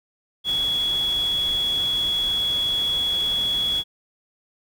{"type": "tone in noise", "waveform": "sine", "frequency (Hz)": 3362, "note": "G#7", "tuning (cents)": 20, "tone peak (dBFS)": -20, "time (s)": [0.44, 3.84], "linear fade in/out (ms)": 50, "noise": "pink", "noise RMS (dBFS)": -37, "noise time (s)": [0.44, 3.84], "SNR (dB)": 14, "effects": []}